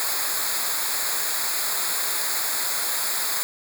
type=noise with comb filter; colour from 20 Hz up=white; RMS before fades=-25 dBFS; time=0-3.43 s; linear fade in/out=0 ms; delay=0.34 ms; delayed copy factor=-0.85; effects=none